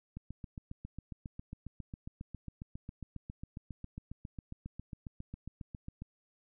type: click train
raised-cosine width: 5 ms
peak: -30 dBFS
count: 44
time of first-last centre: 0.17-6.02 s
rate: 7.35 Hz
effects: none